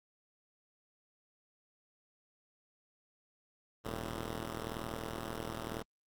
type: tone pair together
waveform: 5% pulse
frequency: 40.97 / 112 Hz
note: E1 / A2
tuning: -10 / +31 cents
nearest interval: octave + perfect fourth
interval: 1741 cents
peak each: -29 / -30 dBFS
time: 3.84-5.83 s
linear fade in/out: 20 ms
effects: Opus 24 kbps